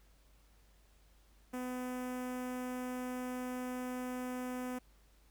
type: tone with notch filter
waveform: sawtooth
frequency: 251.4 Hz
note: B3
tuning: 31 cents sharp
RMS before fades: -40 dBFS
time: 1.53-4.79 s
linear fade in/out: 10 ms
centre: 4100 Hz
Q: 0.82
effects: added 50 Hz sine -63 dBFS peak until 5.3 s + pink hiss -70 dBFS RMS until 5.3 s